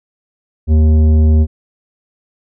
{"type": "tone with tanh clipping", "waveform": "triangle", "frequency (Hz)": 77.78, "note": "D#2", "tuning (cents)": 0, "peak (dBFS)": -8, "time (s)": [0.67, 1.47], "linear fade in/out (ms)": 50, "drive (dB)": 15, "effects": []}